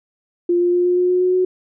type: tone with pitch steps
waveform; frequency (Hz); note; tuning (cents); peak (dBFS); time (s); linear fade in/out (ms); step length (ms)
sine; 349.2 / 351.8 / 354.5 / 357.2 / 359.8 / 362.6 / 365.3 / 368; F4 / F4 / F4 / F4 / F#4 / F#4 / F#4 / F#4; 0 / +13 / +26 / +39 / -48 / -35 / -22 / -9; -13; 0.49-1.45; 5; 120
effects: none